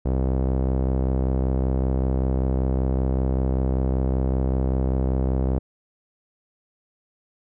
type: tone with low-pass filter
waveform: sawtooth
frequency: 65.2 Hz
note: C2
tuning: 5 cents flat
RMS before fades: -22 dBFS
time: 0.05-5.59 s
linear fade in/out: 10 ms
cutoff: 570 Hz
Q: 1.1
effects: none